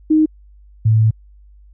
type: tone pair in turn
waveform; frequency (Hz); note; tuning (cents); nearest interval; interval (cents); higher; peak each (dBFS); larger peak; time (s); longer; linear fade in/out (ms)
sine; 311.1 / 110.27; D#4 / A2; 0 / +4; octave + tritone; 1796; first; -9; neither; 0.1-0.26 / 0.85-1.11; second; 10
effects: added 50 Hz sine -42 dBFS peak until 1.73 s